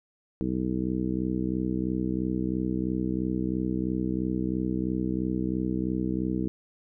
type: harmonic tone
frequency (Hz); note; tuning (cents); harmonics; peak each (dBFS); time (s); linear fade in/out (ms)
63; B1; +35; 1 / 2 / 3 / 4 / 5 / 6 / 7; -37 / -37 / -30 / -33 / -30 / -39 / -39; 0.41-6.48; 0
effects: none